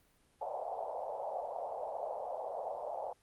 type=band-pass noise; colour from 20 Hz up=white; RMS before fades=-40 dBFS; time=0.41-3.13 s; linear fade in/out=5 ms; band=520 to 820 Hz; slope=48 dB/octave; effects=pink hiss -70 dBFS RMS until 3.22 s + Opus 32 kbps